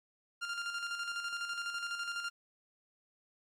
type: tone with tremolo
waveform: sawtooth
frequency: 1396.9 Hz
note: F6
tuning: in tune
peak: -31 dBFS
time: 0.41-2.3 s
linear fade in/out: 20 ms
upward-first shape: square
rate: 12 Hz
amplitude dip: 45%
effects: low-pass 7000 Hz 12 dB/octave + 12-bit